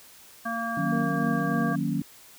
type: harmonic tone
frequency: 230 Hz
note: A#3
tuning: 23 cents flat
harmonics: 1 / 3 / 5 / 7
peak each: -33 / -33 / -33 / -33 dBFS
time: 0.45-1.76 s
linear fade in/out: 10 ms
type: chord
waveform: sine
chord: D# minor seventh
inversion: none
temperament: equal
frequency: 155.56 / 185 / 233.1 / 277.2 Hz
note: D#3 / F#3 / A#3 / C#4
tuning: 0 / 0 / 0 / 0 cents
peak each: -30 dBFS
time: 0.77-2.02 s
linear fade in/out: 5 ms
type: tone with pitch glide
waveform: sine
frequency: 466.2 to 476 Hz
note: A#4 to A#4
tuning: 0 to +36 cents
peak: -36 dBFS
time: 0.92-1.73 s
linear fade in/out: 5 ms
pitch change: +36 cents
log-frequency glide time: 1.1-1.58 s
effects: white hiss -51 dBFS RMS until 2.38 s